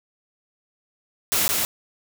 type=noise with echo; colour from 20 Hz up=white; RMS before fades=-21 dBFS; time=1.32-1.48 s; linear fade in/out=0 ms; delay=170 ms; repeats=1; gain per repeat=-2 dB; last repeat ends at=1.65 s; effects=none